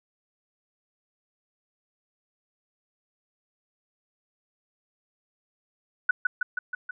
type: tone with echo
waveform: sine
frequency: 1482 Hz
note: F#6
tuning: 2 cents sharp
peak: -16 dBFS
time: 6.09-6.11 s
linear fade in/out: 5 ms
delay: 160 ms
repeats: 5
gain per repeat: -3 dB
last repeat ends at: 6.91 s
effects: none